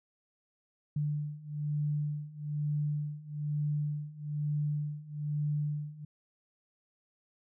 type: beating tone pair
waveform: sine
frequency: 147.7 / 148.8 Hz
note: D3 / D3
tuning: +10 / +23 cents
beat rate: 1.1 Hz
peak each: -35 / -33 dBFS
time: 0.96-6.05 s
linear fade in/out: 5 ms
effects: none